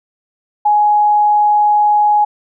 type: tone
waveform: sine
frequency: 836 Hz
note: G#5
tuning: 11 cents sharp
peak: -8 dBFS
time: 0.65-2.25 s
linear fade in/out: 10 ms
effects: none